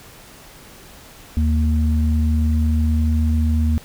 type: tone pair together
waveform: sine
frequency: 77.25 / 231.5 Hz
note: D#2 / A#3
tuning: -12 / -12 cents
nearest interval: octave + perfect fifth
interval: 1900 cents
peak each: -15 / -22 dBFS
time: 1.37-3.78 s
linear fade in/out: 0 ms
effects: pink hiss -43 dBFS RMS until 3.84 s